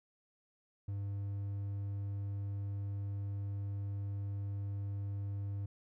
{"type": "tone", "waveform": "triangle", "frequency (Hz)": 100, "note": "G2", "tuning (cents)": 35, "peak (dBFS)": -34, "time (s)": [0.88, 5.66], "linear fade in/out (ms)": 5, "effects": []}